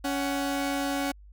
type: tone pair together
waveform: sawtooth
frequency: 279.3 / 745.6 Hz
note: C#4 / F#5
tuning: +13 / +13 cents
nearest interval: octave + perfect fourth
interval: 1700 cents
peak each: -24 / -29 dBFS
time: 0.04-1.12 s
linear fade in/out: 10 ms
effects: added 50 Hz sine -47 dBFS peak until 1.32 s